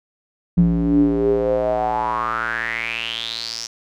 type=tone with band-pass filter sweep; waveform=square; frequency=57.3 Hz; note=A#1; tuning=29 cents flat; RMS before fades=-20 dBFS; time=0.57-3.67 s; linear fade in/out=5 ms; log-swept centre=180 to 5700 Hz; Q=7.4; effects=none